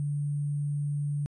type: tone with sample-and-hold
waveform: sine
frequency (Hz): 145.3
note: D3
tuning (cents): -18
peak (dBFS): -27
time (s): 0-1.26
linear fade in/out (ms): 0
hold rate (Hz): 8820
effects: resampled to 24000 Hz